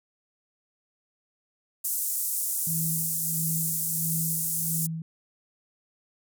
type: band-pass noise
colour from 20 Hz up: white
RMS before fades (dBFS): -29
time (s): 1.84-4.87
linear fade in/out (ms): 10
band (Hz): 7500 to 16000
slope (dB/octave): 24
type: tone with tremolo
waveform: sine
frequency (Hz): 162.1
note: E3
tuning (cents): -29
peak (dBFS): -28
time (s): 2.67-5.02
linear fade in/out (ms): 2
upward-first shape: sine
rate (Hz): 1.5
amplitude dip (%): 75
effects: none